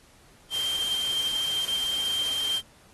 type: tone in noise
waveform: sine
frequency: 3158 Hz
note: G7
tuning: 12 cents sharp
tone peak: -25 dBFS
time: 0.5-2.62 s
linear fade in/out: 50 ms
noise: white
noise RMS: -36 dBFS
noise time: 0.5-2.62 s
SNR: +8 dB
effects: pink hiss -57 dBFS RMS until 2.93 s + AAC 32 kbps